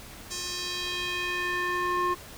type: tone with band-pass filter sweep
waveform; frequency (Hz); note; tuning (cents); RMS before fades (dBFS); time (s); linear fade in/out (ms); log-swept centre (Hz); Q
square; 356.9; F4; +38; -30; 0.3-2.15; 20; 6400 to 1000; 1.9
effects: pink hiss -45 dBFS RMS until 2.37 s